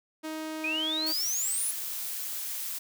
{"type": "tone", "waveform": "sawtooth", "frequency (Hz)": 314, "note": "D#4", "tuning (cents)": 16, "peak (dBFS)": -30, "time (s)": [0.23, 1.13], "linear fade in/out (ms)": 20}
{"type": "exponential sweep", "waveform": "sine", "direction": "up", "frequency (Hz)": [2429, 10540], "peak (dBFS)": -28, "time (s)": [0.64, 1.71], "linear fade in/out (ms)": 2}
{"type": "noise", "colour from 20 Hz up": "blue", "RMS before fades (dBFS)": -35, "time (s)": [1.06, 2.79], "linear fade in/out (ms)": 10}
{"effects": []}